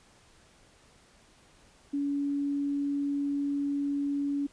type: tone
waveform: sine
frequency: 283.6 Hz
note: C#4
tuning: 40 cents sharp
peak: -27 dBFS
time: 1.93-4.47 s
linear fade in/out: 10 ms
effects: pink hiss -60 dBFS RMS until 4.52 s + resampled to 22050 Hz